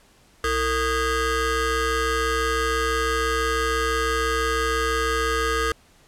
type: ring-modulated tone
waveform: 25% pulse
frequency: 392 Hz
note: G4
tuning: in tune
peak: -14 dBFS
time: 0.44-5.72 s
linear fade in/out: 2 ms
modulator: 847 Hz
effects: pink hiss -56 dBFS RMS until 6.07 s + low-pass 11000 Hz 12 dB/octave